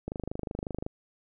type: click train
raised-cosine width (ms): 2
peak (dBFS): -20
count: 21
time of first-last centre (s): 0.08-0.864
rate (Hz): 25.5
effects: none